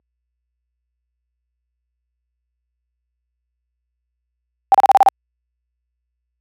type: tone bursts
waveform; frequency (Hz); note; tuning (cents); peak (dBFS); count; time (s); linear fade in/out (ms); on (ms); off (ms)
sine; 784; G5; 0; -5; 7; 4.72-5.086; 0; 24; 33
effects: added 60 Hz sine -40 dBFS peak until 6.4 s + high-pass 400 Hz 12 dB/octave